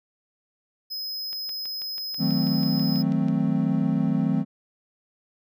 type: tone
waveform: square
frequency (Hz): 5080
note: D#8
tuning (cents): +35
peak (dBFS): -30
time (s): 0.9-3.03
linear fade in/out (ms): 20
type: click train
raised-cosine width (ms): 0.2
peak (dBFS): -27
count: 13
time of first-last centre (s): 1.33-3.284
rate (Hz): 6.14
type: chord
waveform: triangle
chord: D# diminished seventh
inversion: none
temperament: equal with one note detuned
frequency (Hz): 158.19 / 185 / 220 / 261.6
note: D#3 / F#3 / A3 / C4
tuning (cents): +29 / 0 / 0 / 0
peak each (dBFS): -24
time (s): 2.18-4.45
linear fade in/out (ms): 50
effects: none